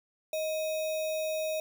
sine tone with sample-and-hold, 627 Hz, D#5, 13 cents sharp, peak -29 dBFS, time 0.33-1.6 s, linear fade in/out 2 ms, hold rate 3150 Hz, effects none

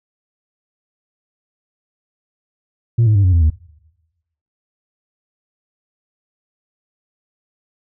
sine tone with pitch steps, 116.54 / 107.49 / 99.14 / 91.44 / 84.33 / 77.78 Hz, A#2 / A2 / G2 / F#2 / E2 / D#2, 0 / -40 / +20 / -20 / +40 / 0 cents, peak -7 dBFS, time 2.98-3.502 s, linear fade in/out 10 ms, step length 87 ms, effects noise-tail reverb RT60 1.0 s tail -23 dB re dry + tanh soft clip ceiling -8 dBFS

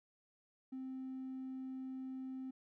triangle tone, 261.6 Hz, C4, in tune, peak -39 dBFS, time 0.72-2.51 s, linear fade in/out 10 ms, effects tanh soft clip ceiling -38 dBFS

